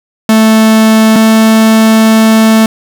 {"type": "tone pair in turn", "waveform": "45% pulse", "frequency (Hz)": [220, 221.1], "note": ["A3", "A3"], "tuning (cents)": [0, 9], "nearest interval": "unison", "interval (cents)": 9, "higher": "second", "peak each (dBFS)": -3, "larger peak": "neither", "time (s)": [[0.29, 1.16], [1.16, 2.66]], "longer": "second", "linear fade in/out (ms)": 2, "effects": []}